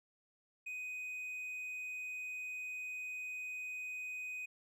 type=tone; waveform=triangle; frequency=2500 Hz; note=D#7; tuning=8 cents sharp; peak=-39 dBFS; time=0.66-4.46 s; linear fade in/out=10 ms; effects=none